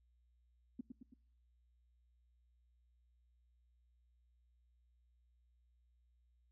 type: tone with echo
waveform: sine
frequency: 246.9 Hz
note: B3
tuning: in tune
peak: -40 dBFS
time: 0.79-0.81 s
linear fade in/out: 5 ms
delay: 110 ms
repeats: 3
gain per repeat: -5 dB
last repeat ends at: 1.14 s
effects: noise-tail reverb RT60 0.7 s tail -26 dB re dry + added 60 Hz sine -70 dBFS peak until 6.51 s